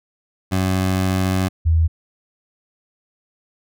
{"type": "tone pair in turn", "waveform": ["20% pulse", "sine"], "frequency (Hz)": [93.8, 81.21], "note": ["F#2", "E2"], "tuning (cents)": [24, -25], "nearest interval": "major second", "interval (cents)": 249, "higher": "first", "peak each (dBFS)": -12, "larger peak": "neither", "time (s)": [[0.51, 1.49], [1.65, 1.88]], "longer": "first", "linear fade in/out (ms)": 20, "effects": []}